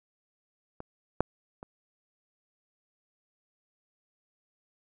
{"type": "clicks", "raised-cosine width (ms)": 1, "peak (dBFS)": [-26, -9, -28], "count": 3, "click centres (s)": [0.804, 1.206, 1.629], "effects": []}